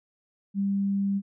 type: tone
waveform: sine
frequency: 198.1 Hz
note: G3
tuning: 18 cents sharp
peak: -23 dBFS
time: 0.54-1.22 s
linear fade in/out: 50 ms
effects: none